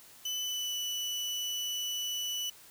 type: tone with pitch glide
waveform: 30% pulse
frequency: 3000 to 2969 Hz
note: F#7 to F#7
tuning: +23 to +5 cents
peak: -30 dBFS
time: 0.25-2.5 s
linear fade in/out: 5 ms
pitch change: -18 cents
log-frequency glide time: 0.42-0.78 s
effects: white hiss -55 dBFS RMS until 2.7 s